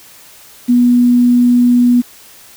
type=tone with quantisation; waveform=sine; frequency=243.8 Hz; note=B3; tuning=22 cents flat; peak=-6 dBFS; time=0.68-2.02 s; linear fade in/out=20 ms; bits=6; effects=white hiss -40 dBFS RMS until 2.56 s